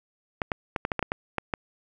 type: clicks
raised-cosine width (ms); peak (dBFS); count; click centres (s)
0.5; -11; 10; 0.418 / 0.518 / 0.762 / 0.851 / 0.918 / 0.993 / 1.027 / 1.119 / 1.383 / 1.538
effects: none